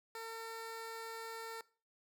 15% pulse tone, 452.7 Hz, A4, 49 cents sharp, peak -37 dBFS, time 0.15-1.61 s, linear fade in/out 2 ms, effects noise-tail reverb RT60 0.4 s tail -21 dB re dry

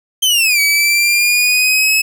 sawtooth linear two-way sweep, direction down then up, 3148 to 2271 to 2589 Hz, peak -7 dBFS, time 0.22-2.02 s, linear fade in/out 10 ms, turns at 0.6 s, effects none

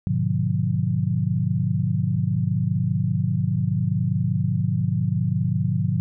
sine chord, G# diminished seventh, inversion none, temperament just, 103.83 / 124.59 / 149.51 / 179.41 Hz, G#2 / B2 / D3 / F3, 0 / +16 / +31 / +47 cents, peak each -25 dBFS, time 0.07-6 s, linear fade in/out 0 ms, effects none

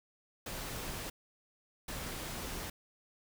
pink noise bursts at uneven times, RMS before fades -41 dBFS, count 2, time 0.46-1.1 / 1.88-2.7 s, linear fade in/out 5 ms, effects none

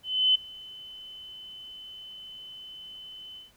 sine tone with ADSR envelope, 3035 Hz, F#7, 43 cents sharp, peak -17 dBFS, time 0.03-3.52 s, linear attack 320 ms, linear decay 9 ms, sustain -24 dB, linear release 150 ms, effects pink hiss -62 dBFS RMS until 3.56 s

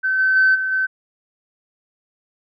sine tone with level steps, 1533 Hz, G6, 39 cents flat, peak -16 / -13 / -10 / -19 / -16 dBFS, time 0.03-0.87 s, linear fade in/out 20 ms, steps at 0.18 / 0.35 / 0.54 / 0.71 s, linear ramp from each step 20 ms, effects tanh soft clip ceiling -7 dBFS

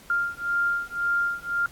sine beating tone pair, 1396.9 / 1398.8 Hz, F6 / F6, 0 / +2 cents, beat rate 1.9 Hz, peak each -26 dBFS, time 0.1-1.66 s, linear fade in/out 2 ms, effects pink hiss -50 dBFS RMS until 1.71 s + AAC 64 kbps

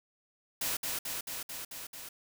white noise with echo, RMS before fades -33 dBFS, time 0.61-0.77 s, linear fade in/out 5 ms, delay 220 ms, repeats 6, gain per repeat -2 dB, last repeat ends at 2.09 s, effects none

